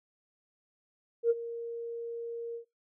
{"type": "tone with ADSR envelope", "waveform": "sine", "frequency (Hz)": 466.2, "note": "A#4", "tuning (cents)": 0, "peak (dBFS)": -19, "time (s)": [1.23, 2.65], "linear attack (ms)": 71, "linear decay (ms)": 34, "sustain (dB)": -16, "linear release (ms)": 100, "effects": ["noise-tail reverb RT60 0.2 s tail -23 dB re dry", "tanh soft clip ceiling -15 dBFS"]}